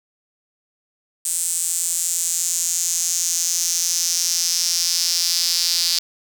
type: tone with high-pass filter sweep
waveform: sawtooth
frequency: 171.4 Hz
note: F3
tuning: 32 cents flat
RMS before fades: -21 dBFS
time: 1.25-5.99 s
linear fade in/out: 5 ms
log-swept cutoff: 8200 to 4700 Hz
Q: 4.1
effects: none